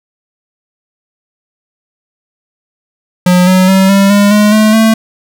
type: tone with pitch steps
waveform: square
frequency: 180 / 185.49 / 191.14 / 196.97 / 203 / 209.2 / 215.5 / 222.1 Hz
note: F#3 / F#3 / G3 / G3 / G#3 / G#3 / A3 / A3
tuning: -47 / +5 / -43 / +9 / -39 / +13 / -36 / +16 cents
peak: -5 dBFS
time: 3.26-4.94 s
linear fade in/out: 5 ms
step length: 210 ms
effects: none